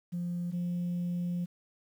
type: tone pair in turn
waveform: sine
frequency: 174.61 / 175.61 Hz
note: F3 / F3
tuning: 0 / +10 cents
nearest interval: unison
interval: 10 cents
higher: second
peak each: -30 / -28 dBFS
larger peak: second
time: 0.12-0.52 / 0.52-1.46 s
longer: second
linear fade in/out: 20 ms
effects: tanh soft clip ceiling -28 dBFS + 10-bit